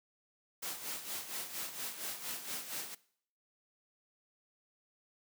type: noise with tremolo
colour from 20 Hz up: white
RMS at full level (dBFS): -39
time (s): 0.62-2.95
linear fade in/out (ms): 10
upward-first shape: sine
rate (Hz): 4.3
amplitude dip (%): 65
effects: noise-tail reverb RT60 0.6 s tail -20 dB re dry + high-pass 150 Hz 12 dB/octave